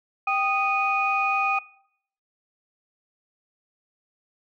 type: tone cluster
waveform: sine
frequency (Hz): 783 / 1240 / 2476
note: G5 / D#6 / D#7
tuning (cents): -2 / -6 / -9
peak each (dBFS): -25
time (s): 0.27-1.59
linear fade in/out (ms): 5
effects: noise-tail reverb RT60 0.7 s tail -22 dB re dry + tanh soft clip ceiling -11 dBFS